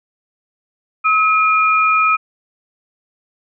sine tone pair together, 1283 / 2422 Hz, E6 / D#7, -47 / -47 cents, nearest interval major seventh, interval 1100 cents, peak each -12 / -16 dBFS, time 1.04-2.17 s, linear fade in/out 20 ms, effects none

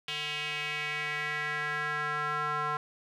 square tone with band-pass filter sweep, 149.7 Hz, D3, 33 cents sharp, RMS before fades -33 dBFS, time 0.08-2.77 s, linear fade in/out 2 ms, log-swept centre 3000 to 1200 Hz, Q 3.5, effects none

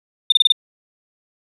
sine tone bursts, 3612 Hz, A7, 45 cents sharp, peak -7 dBFS, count 5, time 0.3-0.522 s, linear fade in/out 5 ms, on 22 ms, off 28 ms, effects tanh soft clip ceiling -6 dBFS

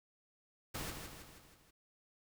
pink noise with echo, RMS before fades -42 dBFS, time 0.74-0.91 s, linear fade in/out 10 ms, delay 160 ms, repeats 5, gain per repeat -5 dB, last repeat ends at 1.71 s, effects none

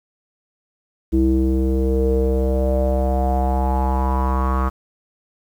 square tone with low-pass filter sweep, 65.41 Hz, C2, in tune, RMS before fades -18 dBFS, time 1.12-4.7 s, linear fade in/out 20 ms, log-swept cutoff 320 to 1200 Hz, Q 6.7, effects 8-bit

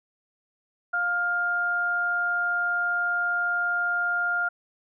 sine tone pair together, 705 / 1406.3 Hz, F5 / F6, +16 / +12 cents, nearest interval octave, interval 1196 cents, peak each -32 / -23 dBFS, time 0.93-4.49 s, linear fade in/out 10 ms, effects none

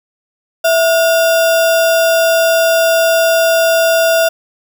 sine tone with sample-and-hold, 659.3 Hz, E5, in tune, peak -8 dBFS, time 0.64-4.29 s, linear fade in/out 10 ms, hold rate 2100 Hz, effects none

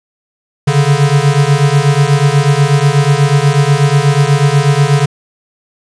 square beating tone pair, 138.7 / 146.9 Hz, C#3 / D3, +1 / +1 cents, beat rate 8.2 Hz, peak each -11 dBFS, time 0.67-5.06 s, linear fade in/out 10 ms, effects resampled to 22050 Hz + 7-bit

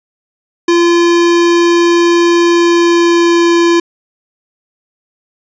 square tone with pitch glide, 343.2 to 341 Hz, F4 to F4, -30 to -41 cents, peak -7 dBFS, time 0.68-3.8 s, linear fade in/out 5 ms, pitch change -11 cents, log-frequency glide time 2.46-3.54 s, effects resampled to 16000 Hz + 8-bit

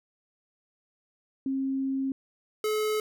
sine / square tone pair in turn, 268.4 / 429 Hz, C4 / A4, +44 / -44 cents, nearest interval minor sixth, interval 812 cents, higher second, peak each -26 dBFS, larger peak neither, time 1.46-2.12 / 2.64-3 s, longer first, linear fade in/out 2 ms, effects none

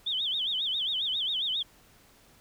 sine tone with vibrato, 3357 Hz, G#7, 18 cents sharp, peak -27 dBFS, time 0.06-1.63 s, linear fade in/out 10 ms, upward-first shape sine, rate 7.4 Hz, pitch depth 200 cents each way, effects pink hiss -59 dBFS RMS until 2.4 s

